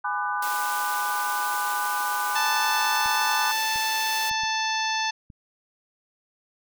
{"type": "chord", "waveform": "sine", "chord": "G# half-diminished seventh", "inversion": "none", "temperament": "just", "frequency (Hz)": [830.6, 996.7, 1196.1, 1495.1], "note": ["G#5", "B5", "D6", "F#6"], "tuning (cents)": [0, 16, 31, 18], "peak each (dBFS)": -30, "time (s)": [0.04, 3.52], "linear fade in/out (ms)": 10}
{"type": "high-pass noise", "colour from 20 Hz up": "white", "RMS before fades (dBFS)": -34, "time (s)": [0.42, 4.3], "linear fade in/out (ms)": 5, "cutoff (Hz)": 320, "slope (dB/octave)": 24}
{"type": "harmonic tone", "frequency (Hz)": 880, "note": "A5", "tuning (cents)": 0, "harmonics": [1, 2, 3, 4, 5, 6, 7], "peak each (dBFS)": [-27, -30, -32, -33, -34, -35, -35], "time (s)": [2.35, 5.11], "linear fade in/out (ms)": 10}
{"type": "clicks", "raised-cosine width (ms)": 5, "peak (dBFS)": -33, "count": 5, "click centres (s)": [3.06, 3.759, 4.313, 4.435, 5.302]}
{"effects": []}